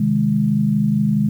sine chord, Ab major, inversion first, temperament equal, 130.81 / 155.56 / 207.7 Hz, C3 / Eb3 / Ab3, 0 / 0 / 0 cents, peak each -22 / -20 / -16 dBFS, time 0-1.29 s, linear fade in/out 5 ms, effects 8-bit

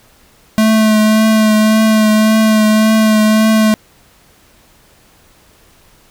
square tone with vibrato, 217.2 Hz, A3, 22 cents flat, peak -8 dBFS, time 0.58-3.74 s, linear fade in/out 0 ms, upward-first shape triangle, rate 1.8 Hz, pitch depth 23 cents each way, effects pink hiss -48 dBFS RMS until 6.1 s

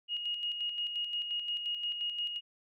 sine tone with tremolo, 2872 Hz, F7, 48 cents sharp, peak -31 dBFS, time 0.08-2.41 s, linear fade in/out 50 ms, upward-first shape square, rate 5.7 Hz, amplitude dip 45%, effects none

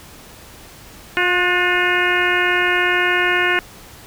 harmonic tone with a mistuned harmonic, 356.4 Hz, F4, 35 cents sharp, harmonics 1 / 2 / 3 / 4 / 5 / 6 / 7 / 8, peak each -22 / -26 / -25 / -20 / -20 / -23 / -24 / -26 dBFS, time 1.17-3.59 s, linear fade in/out 0 ms, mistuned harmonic 4, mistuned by +44 cents, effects pink hiss -41 dBFS RMS until 4.06 s

